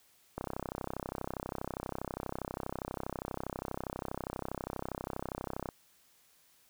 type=click train; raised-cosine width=1 ms; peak=-22 dBFS; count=173; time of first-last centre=0.38-5.689 s; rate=32.4 Hz; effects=white hiss -66 dBFS RMS until 6.69 s